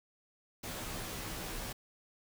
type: noise with comb filter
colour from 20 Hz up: pink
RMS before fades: -41 dBFS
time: 0.63-1.73 s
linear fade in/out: 10 ms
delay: 14 ms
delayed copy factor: -0.95
effects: none